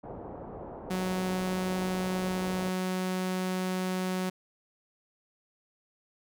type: low-pass noise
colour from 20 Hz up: white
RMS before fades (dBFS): -42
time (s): 0.03-2.7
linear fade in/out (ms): 10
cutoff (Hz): 790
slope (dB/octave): 24
type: tone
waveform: sawtooth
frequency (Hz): 185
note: F#3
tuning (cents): 0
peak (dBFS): -25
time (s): 0.9-4.3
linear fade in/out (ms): 10
effects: none